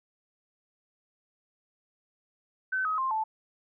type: tone with pitch steps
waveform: sine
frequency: 1525 / 1267.6 / 1053.7 / 875.9 Hz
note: G6 / D#6 / C6 / A5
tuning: -48 / +32 / +12 / -8 cents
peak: -26 dBFS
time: 2.72-3.24 s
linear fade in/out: 10 ms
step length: 130 ms
effects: none